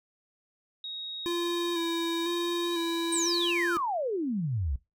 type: tone with pitch glide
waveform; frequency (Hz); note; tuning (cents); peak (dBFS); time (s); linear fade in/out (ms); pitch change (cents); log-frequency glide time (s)
sine; 3770 to 3863; A#7 to B7; +19 to -39; -35; 0.84-3.51; 2; +42; 2.61-2.89
type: tone with vibrato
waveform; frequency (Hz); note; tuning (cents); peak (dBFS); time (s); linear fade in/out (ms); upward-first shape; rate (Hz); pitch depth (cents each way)
square; 340; F4; -46; -29; 1.26-3.77; 0; square; 1; 26
type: exponential sweep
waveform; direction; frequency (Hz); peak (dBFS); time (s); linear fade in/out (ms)
sine; down; 8870 to 61.1; -27; 3.12-4.76; 5
effects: noise-tail reverb RT60 0.2 s tail -18 dB re dry